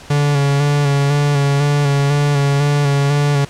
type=tone with vibrato; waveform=45% pulse; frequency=142.8 Hz; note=D3; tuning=48 cents flat; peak=-12 dBFS; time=0.1-3.45 s; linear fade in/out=5 ms; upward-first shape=square; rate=2 Hz; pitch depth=26 cents each way; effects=pink hiss -38 dBFS RMS until 3.49 s + low-pass 8000 Hz 12 dB/octave